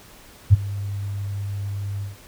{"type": "tone with ADSR envelope", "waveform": "sine", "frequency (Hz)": 100, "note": "G2", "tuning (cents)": 35, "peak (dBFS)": -5, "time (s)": [0.5, 2.17], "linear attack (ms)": 33, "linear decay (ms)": 21, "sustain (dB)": -20, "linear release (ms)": 150, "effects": ["pink hiss -47 dBFS RMS until 2.27 s"]}